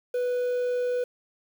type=tone with quantisation; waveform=triangle; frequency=493.9 Hz; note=B4; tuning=in tune; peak=-22 dBFS; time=0.14-1.04 s; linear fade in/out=5 ms; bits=8; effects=none